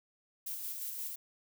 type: noise with tremolo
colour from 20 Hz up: violet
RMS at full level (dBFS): -39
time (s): 0.46-1.16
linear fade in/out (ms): 10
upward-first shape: square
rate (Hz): 5.7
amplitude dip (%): 30
effects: none